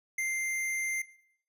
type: tone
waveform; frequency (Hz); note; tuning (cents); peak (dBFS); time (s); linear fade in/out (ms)
square; 2093; C7; 0; -30; 0.18-1.02; 5
effects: noise-tail reverb RT60 0.7 s tail -19 dB re dry + resampled to 32000 Hz